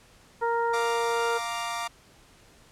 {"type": "harmonic tone", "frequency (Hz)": 466.2, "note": "A#4", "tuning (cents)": 0, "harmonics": [1, 2, 3, 4], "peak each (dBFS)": [-27, -26, -33, -41], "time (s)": [0.41, 1.39], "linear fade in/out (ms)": 20}
{"type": "chord", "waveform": "sawtooth", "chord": "Bb major", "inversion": "second", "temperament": "equal", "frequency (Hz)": [698.5, 932.3, 1174.7], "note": ["F5", "Bb5", "D6"], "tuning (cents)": [0, 0, 0], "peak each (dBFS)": [-31, -30, -30], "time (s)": [0.73, 1.88], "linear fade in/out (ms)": 10}
{"effects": ["pink hiss -56 dBFS RMS until 2.71 s", "low-pass 10000 Hz 12 dB/octave"]}